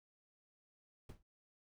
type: noise with exponential decay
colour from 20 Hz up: brown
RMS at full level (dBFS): -42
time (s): 1.09-1.23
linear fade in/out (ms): 5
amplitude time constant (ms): 30
effects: none